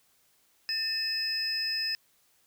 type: tone cluster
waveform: triangle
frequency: 1792 / 2594 / 5100 Hz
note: A6 / E7 / D#8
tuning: +31 / -28 / +42 cents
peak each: -35 / -37 / -28 dBFS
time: 0.69-1.95 s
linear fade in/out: 0 ms
effects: white hiss -67 dBFS RMS until 2.46 s